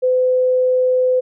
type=tone; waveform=sine; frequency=508 Hz; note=B4; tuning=49 cents sharp; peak=-12 dBFS; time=0.02-1.21 s; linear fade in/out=20 ms; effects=none